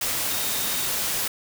sine tone in noise, 3702 Hz, A#7, 13 cents flat, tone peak -36 dBFS, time 0.3-0.88 s, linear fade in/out 5 ms, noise white, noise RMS -26 dBFS, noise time 0.01-1.28 s, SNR -13 dB, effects none

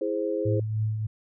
sine chord, E augmented, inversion none, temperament equal, 329.6 / 415.3 / 523.3 Hz, E4 / G#4 / B#4, 0 / 0 / 0 cents, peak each -30 / -29 / -29 dBFS, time 0.01-0.6 s, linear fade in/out 5 ms
sine tone with tremolo, 108.5 Hz, A2, 24 cents flat, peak -22 dBFS, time 0.45-1.07 s, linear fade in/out 10 ms, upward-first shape triangle, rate 3.3 Hz, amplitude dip 50%
effects none

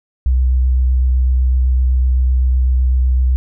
sine tone with vibrato, 63.5 Hz, B1, 49 cents sharp, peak -10 dBFS, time 0.26-3.36 s, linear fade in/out 0 ms, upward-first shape triangle, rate 7.9 Hz, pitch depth 18 cents each way, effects none

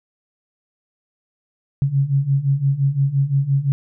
sine beating tone pair, 135.1 / 140.9 Hz, C#3 / C#3, -44 / +29 cents, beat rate 5.8 Hz, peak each -20 / -17 dBFS, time 1.82-3.72 s, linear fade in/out 0 ms, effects none

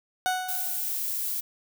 30% pulse tone with exponential decay, 740 Hz, F#5, in tune, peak -19 dBFS, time 0.26-1 s, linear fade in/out 0 ms, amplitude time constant 160 ms
violet noise, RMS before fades -30 dBFS, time 0.48-1.41 s, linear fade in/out 10 ms
effects none

